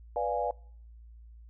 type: chord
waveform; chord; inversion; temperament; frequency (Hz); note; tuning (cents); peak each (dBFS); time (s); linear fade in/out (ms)
sine; B diminished seventh; none; equal; 493.9 / 587.3 / 698.5 / 830.6; B4 / D5 / F5 / Ab5; 0 / 0 / 0 / 0; -33; 0.16-0.51; 2
effects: noise-tail reverb RT60 0.6 s tail -26 dB re dry + added 57 Hz sine -48 dBFS peak until 1.49 s